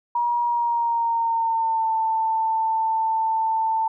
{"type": "tone with pitch glide", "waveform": "sine", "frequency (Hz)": [954, 890.1], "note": ["A#5", "A5"], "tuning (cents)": [40, 20], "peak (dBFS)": -19, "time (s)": [0.15, 3.88], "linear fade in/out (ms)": 5, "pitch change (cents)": -120, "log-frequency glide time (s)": [0.44, 1.92], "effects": []}